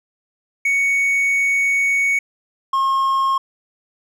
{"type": "tone pair in turn", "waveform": "triangle", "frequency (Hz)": [2228, 1076.7], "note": ["C#7", "C6"], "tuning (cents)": [8, 49], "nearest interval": "octave + minor second", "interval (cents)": 1259, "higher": "first", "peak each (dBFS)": -13, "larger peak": "neither", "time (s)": [[0.65, 2.19], [2.73, 3.38]], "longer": "first", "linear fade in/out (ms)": 5, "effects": []}